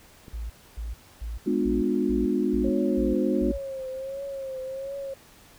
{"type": "click", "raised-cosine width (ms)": 3, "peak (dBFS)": -30, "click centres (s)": 0.282}
{"type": "tone bursts", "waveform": "sine", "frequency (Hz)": 56.2, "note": "A1", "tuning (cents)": 37, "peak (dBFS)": -30, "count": 8, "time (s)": [0.33, 3.58], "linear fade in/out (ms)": 10, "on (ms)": 170, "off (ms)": 270}
{"type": "chord", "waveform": "sine", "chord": "G# diminished seventh", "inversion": "none", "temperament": "just", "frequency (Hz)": [207.7, 249.2, 299, 358.8], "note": ["G#3", "B3", "D4", "F4"], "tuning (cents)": [0, 16, 31, 47], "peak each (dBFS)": [-28, -27, -27, -27], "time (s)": [1.46, 3.52], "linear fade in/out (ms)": 10}
{"type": "tone with vibrato", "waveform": "sine", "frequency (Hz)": 538, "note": "C5", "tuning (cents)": 48, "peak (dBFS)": -31, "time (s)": [2.64, 5.14], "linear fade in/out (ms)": 5, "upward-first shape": "triangle", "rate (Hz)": 1.4, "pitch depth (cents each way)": 67}
{"effects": ["pink hiss -53 dBFS RMS until 5.58 s"]}